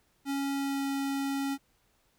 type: tone with pitch glide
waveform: square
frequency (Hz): 277.2 to 275.6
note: C#4 to C#4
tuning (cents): 0 to -10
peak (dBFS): -30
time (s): 0.25-1.58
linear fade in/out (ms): 50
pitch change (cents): -10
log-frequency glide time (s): 0.55-0.85
effects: pink hiss -70 dBFS RMS until 2.18 s